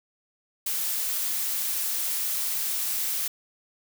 blue noise, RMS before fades -28 dBFS, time 0.66-3.28 s, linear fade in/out 5 ms, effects none

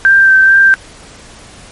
sine tone with vibrato, 1568 Hz, G6, in tune, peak -3 dBFS, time 0.05-0.74 s, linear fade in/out 0 ms, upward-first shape sine, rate 2.3 Hz, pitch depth 19 cents each way, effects pink hiss -36 dBFS RMS until 1.71 s + MP3 48 kbps

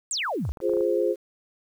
sine exponential sweep, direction down, 8450 to 58.27 Hz, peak -25 dBFS, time 0.11-0.52 s, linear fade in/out 0 ms
clicks, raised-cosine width 1 ms, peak -28 dBFS, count 8, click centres 0.452 / 0.492 / 0.572 / 0.603 / 0.695 / 0.736 / 0.77 / 0.808 s
sine chord, F minor, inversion none, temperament equal, 349.2 / 415.3 / 523.3 Hz, F4 / Ab4 / C5, 0 / 0 / 0 cents, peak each -25 dBFS, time 0.61-1.16 s, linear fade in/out 50 ms
effects 9-bit

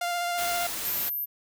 sawtooth tone with vibrato, 698.5 Hz, F5, in tune, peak -23 dBFS, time 0.01-0.67 s, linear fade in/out 5 ms, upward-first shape square, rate 15 Hz, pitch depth 11 cents each way
white noise, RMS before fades -33 dBFS, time 0.37-1.1 s, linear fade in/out 20 ms
sine tone, 12980 Hz, G#9, 41 cents flat, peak -28 dBFS, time 0.84-1.26 s, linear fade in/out 20 ms
effects none

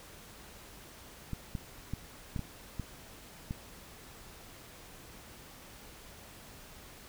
clicks, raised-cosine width 5 ms, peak -23 dBFS, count 7, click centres 1.333 / 1.552 / 1.936 / 2.362 / 2.393 / 2.797 / 3.509 s, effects pink hiss -52 dBFS RMS until 7.08 s

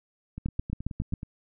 two click trains, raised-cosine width 5 ms, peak -16 / -24 dBFS, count 6 / 9, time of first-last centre 0.46-1.137 / 0.38-1.231 s, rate 7.39 / 9.4 Hz, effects none

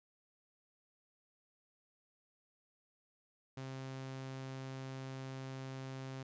sawtooth tone, 132.7 Hz, C3, 25 cents sharp, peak -39 dBFS, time 3.57-6.23 s, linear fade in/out 5 ms, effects resampled to 16000 Hz

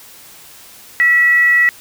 sine tone with frequency modulation, 1943 Hz, B6, 29 cents flat, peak -8 dBFS, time 1-1.69 s, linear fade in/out 0 ms, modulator 610 Hz, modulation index 0.21, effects white hiss -40 dBFS RMS until 1.8 s

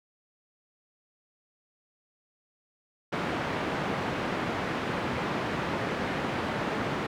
pink band-pass noise, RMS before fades -31 dBFS, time 3.12-7.07 s, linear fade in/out 10 ms, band 150 to 2100 Hz, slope 12 dB/octave, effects none

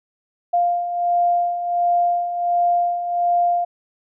sine beating tone pair, 698.5 / 699.9 Hz, F5 / F5, 0 / +4 cents, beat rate 1.4 Hz, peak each -24 / -17 dBFS, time 0.53-3.65 s, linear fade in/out 10 ms, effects none

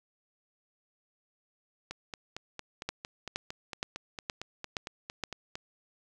two click trains, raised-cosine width 0.2 ms, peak -15 / -21 dBFS, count 6 / 17, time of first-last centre 2.89-5.237 / 1.91-5.555 s, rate 2.13 / 4.39 Hz, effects none

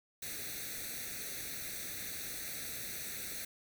white noise with comb filter, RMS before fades -42 dBFS, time 0.22-3.45 s, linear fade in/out 5 ms, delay 0.49 ms, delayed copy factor +0.85, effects none

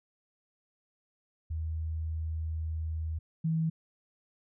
sine tone pair in turn, 79.8 / 161.45 Hz, D#2 / E3, +44 / -36 cents, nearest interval octave, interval 1220 cents, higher second, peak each -31 / -26 dBFS, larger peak second, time 1.5-3.19 / 3.44-3.7 s, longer first, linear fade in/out 10 ms, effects none

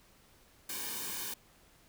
white noise with comb filter, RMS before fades -39 dBFS, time 0.69-1.34 s, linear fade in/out 5 ms, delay 1.5 ms, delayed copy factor -1, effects pink hiss -63 dBFS RMS until 1.88 s

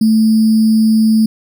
sine tone with sample-and-hold, 220 Hz, A3, in tune, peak -7 dBFS, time 0.01-1.26 s, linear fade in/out 5 ms, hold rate 4900 Hz, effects none

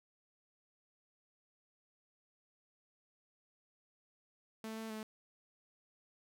sawtooth tone with pitch steps, 220.9 / 222.4 / 217.3 Hz, A3 / A3 / A3, +7 / +19 / -21 cents, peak -38 dBFS, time 4.64-5.03 s, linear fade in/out 2 ms, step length 130 ms, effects none

